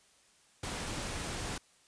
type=noise; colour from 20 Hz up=pink; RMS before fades=-38 dBFS; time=0.63-1.58 s; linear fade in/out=5 ms; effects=white hiss -65 dBFS RMS until 1.87 s + resampled to 22050 Hz